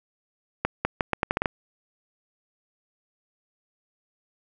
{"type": "accelerating click train", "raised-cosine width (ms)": 0.5, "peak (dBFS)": -7, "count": 9, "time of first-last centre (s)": [0.65, 1.458], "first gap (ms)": 200, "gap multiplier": 0.79, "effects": []}